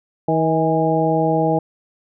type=harmonic tone with a mistuned harmonic; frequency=159.9 Hz; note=D#3; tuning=48 cents sharp; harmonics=1 / 2 / 3 / 4 / 5; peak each=-21 / -21 / -21 / -21 / -21 dBFS; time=0.28-1.59 s; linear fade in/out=5 ms; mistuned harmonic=5; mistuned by=+41 cents; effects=none